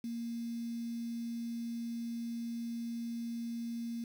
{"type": "tone with quantisation", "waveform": "sine", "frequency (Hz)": 233.1, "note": "A#3", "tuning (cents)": 0, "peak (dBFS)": -36, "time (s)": [0.04, 4.04], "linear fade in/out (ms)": 2, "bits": 9, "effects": []}